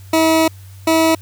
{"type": "tone pair in turn", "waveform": "20% pulse", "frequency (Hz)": [321.6, 323.2], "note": ["E4", "E4"], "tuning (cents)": [-43, -34], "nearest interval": "unison", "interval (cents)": 9, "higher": "second", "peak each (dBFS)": -6, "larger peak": "neither", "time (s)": [[0.13, 0.48], [0.87, 1.15]], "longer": "first", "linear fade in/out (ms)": 5, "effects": ["added 96 Hz sine -35 dBFS peak until 1.21 s", "white hiss -48 dBFS RMS until 1.21 s"]}